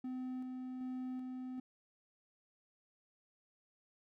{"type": "tone with tremolo", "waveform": "triangle", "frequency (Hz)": 255.4, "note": "C4", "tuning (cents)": -42, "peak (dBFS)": -37, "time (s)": [0.04, 1.6], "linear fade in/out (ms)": 5, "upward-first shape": "square", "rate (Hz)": 1.3, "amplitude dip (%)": 25, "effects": []}